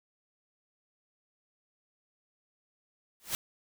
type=noise with exponential growth; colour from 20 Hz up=white; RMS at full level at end=-28 dBFS; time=3.2-3.35 s; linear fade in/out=0 ms; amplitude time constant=32 ms; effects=none